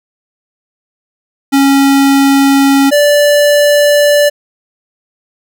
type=tone pair in turn; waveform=square; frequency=275.6 / 584 Hz; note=C#4 / D5; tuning=-10 / -10 cents; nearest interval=octave + minor second; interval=1300 cents; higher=second; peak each=-6 dBFS; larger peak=neither; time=1.52-2.91 / 2.91-4.3 s; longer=neither; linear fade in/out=20 ms; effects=none